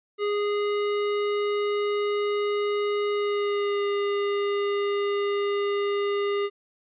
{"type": "tone with pitch glide", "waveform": "square", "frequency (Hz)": [412.4, 405.1], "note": ["G#4", "G#4"], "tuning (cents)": [-12, -43], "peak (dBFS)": -24, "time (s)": [0.18, 6.5], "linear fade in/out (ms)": 50, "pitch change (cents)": -31, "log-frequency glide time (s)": [3.12, 3.86], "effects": ["resampled to 8000 Hz"]}